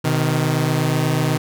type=tone pair together; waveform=sawtooth; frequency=127.32 / 155.56 Hz; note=C3 / D#3; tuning=-47 / 0 cents; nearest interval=minor third; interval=347 cents; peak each=-16 / -15 dBFS; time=0.04-1.38 s; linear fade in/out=10 ms; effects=none